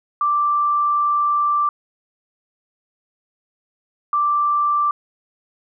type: tone bursts at uneven times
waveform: sine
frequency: 1174.7 Hz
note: D6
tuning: in tune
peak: -15 dBFS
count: 2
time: 0.21-1.69 / 4.13-4.91 s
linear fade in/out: 2 ms
effects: none